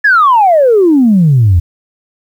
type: exponential sweep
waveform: sine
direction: down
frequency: 1749 to 81.2 Hz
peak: -3 dBFS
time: 0.04-1.6 s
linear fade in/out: 10 ms
effects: tanh soft clip ceiling 0 dBFS + 7-bit